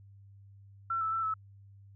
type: tone with pitch steps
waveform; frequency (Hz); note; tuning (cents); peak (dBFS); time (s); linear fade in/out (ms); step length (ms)
sine; 1351 / 1314 / 1335 / 1302; E6 / E6 / E6 / E6; +42 / -6 / +22 / -22; -29; 0.9-1.34; 5; 110
effects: added 99 Hz sine -52 dBFS peak until 1.95 s